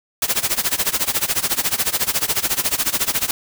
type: noise with tremolo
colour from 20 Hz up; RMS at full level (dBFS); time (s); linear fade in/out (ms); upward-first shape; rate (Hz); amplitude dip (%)
white; -17; 0.22-3.31; 2; sine; 14; 90
effects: none